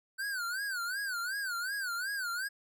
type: tone with vibrato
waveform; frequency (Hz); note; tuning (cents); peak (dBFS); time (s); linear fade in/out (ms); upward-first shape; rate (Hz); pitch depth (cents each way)
square; 1511; F#6; +36; -34; 0.18-2.49; 20; sine; 2.7; 160
effects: none